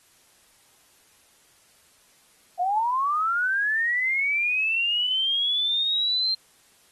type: linear sweep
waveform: sine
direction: up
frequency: 695 to 4174 Hz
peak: -21 dBFS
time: 2.59-6.35 s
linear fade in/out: 10 ms
effects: white hiss -59 dBFS RMS until 6.91 s + AAC 32 kbps